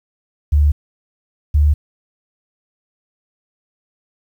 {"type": "tone pair in turn", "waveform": "sine", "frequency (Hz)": [73.42, 73.93], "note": ["D2", "D2"], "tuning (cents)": [0, 12], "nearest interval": "unison", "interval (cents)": 12, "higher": "second", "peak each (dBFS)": -9, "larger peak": "neither", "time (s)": [[0.52, 0.72], [1.54, 1.74]], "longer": "neither", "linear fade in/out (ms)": 10, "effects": ["8-bit"]}